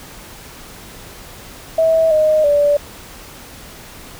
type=tone with pitch steps; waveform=sine; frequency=648 / 619 / 581 Hz; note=E5 / D#5 / D5; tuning=-30 / -9 / -19 cents; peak=-10 dBFS; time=1.78-2.77 s; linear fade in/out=5 ms; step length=330 ms; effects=pink hiss -37 dBFS RMS until 4.19 s